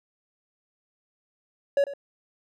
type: tone with echo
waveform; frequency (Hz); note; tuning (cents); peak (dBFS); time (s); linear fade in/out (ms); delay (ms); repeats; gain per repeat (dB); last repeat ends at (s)
triangle; 562; C#5; +24; -16; 1.77-1.84; 2; 97; 1; -15; 1.937
effects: none